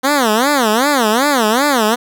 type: tone with vibrato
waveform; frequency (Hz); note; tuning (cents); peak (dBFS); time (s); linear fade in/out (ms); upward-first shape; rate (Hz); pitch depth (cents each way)
10% pulse; 250; B3; +21; -3; 0.03-1.96; 20; sine; 2.6; 290
effects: none